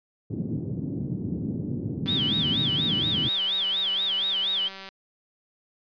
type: band-pass noise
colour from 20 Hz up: pink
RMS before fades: -30 dBFS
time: 0.3-3.29 s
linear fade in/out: 5 ms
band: 110 to 310 Hz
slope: 24 dB/octave
type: click train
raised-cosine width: 0.2 ms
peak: -23 dBFS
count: 547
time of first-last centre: 2.06-4.889 s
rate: 193 Hz
type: tone with vibrato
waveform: sine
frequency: 3341 Hz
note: G#7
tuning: 10 cents sharp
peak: -23 dBFS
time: 2.07-4.69 s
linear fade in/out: 20 ms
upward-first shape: sine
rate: 4.2 Hz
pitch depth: 220 cents each way
effects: resampled to 11025 Hz